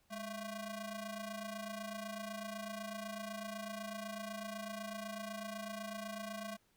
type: ring-modulated tone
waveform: sawtooth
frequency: 440 Hz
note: A4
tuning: in tune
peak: -35 dBFS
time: 0.1-6.57 s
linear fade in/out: 20 ms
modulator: 234 Hz
effects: pink hiss -74 dBFS RMS until 6.76 s